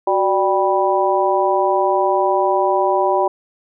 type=harmonic tone with a mistuned harmonic; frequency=196 Hz; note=G3; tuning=in tune; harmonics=2 / 3 / 4 / 5; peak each=-19 / -19 / -19 / -19 dBFS; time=0.07-3.28 s; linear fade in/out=5 ms; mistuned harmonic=2; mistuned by=-89 cents; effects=none